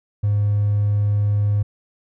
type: tone with hard clipping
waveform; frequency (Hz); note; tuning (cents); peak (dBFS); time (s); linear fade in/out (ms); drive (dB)
triangle; 103; G#2; -14; -16; 0.23-1.63; 10; 4
effects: none